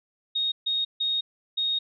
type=tone bursts at uneven times; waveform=sine; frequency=3729 Hz; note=A#7; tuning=in tune; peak=-23 dBFS; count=4; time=0.35-0.52 / 0.66-0.85 / 1-1.21 / 1.57-1.79 s; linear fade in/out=10 ms; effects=none